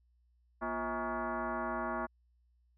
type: tone with frequency modulation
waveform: sine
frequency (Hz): 237.4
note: A#3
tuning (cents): +32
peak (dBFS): -33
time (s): 0.61-2.07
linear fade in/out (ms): 20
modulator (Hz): 294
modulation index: 4.2
effects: added 60 Hz sine -67 dBFS peak until 2.77 s